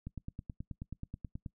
click train, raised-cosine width 5 ms, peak -28 dBFS, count 14, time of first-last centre 0.07-1.462 s, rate 9.34 Hz, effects noise-tail reverb RT60 0.1 s tail -22 dB re dry

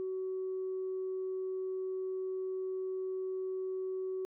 sine tone, 375.7 Hz, F#4, 26 cents sharp, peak -33 dBFS, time 0-4.25 s, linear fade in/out 0 ms, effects tanh soft clip ceiling -30 dBFS

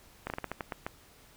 slowing click train, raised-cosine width 0.5 ms, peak -19 dBFS, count 9, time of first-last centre 0.27-0.865 s, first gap 30 ms, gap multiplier 1.25, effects pink hiss -58 dBFS RMS until 1.36 s

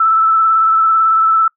sine tone with vibrato, 1318.5 Hz, E6, in tune, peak -8 dBFS, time 0-1.48 s, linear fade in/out 5 ms, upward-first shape triangle, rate 18 Hz, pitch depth 26 cents each way, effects noise-tail reverb RT60 0.1 s tail -23 dB re dry

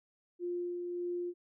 sine tone with tremolo, 351.8 Hz, F4, 13 cents sharp, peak -33 dBFS, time 0.39-1.34 s, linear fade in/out 50 ms, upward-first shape sine, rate 1.7 Hz, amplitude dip 30%, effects none

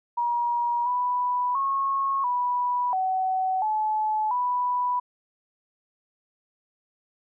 sine tone with pitch steps, 954 / 987 / 1093 / 982 / 753 / 861 / 987 Hz, A#5 / B5 / C#6 / B5 / F#5 / A5 / B5, +40 / -1 / -25 / -10 / +30 / -38 / -1 cents, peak -22 dBFS, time 0.17-5 s, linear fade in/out 10 ms, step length 690 ms, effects none

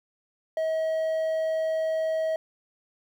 triangle tone, 639 Hz, D#5, 46 cents sharp, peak -22 dBFS, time 0.57-2.36 s, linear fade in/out 2 ms, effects 10-bit

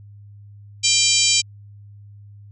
harmonic tone with a mistuned harmonic, 784 Hz, G5, in tune, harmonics 3 / 4 / 5 / 6 / 7 / 8 / 9 / 10, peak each -24 / -22 / -24 / -22 / -23 / -25 / -21 / -23 dBFS, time 0.83-1.42 s, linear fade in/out 20 ms, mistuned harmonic 3, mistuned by +29 cents, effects added 102 Hz sine -40 dBFS peak until 2.51 s

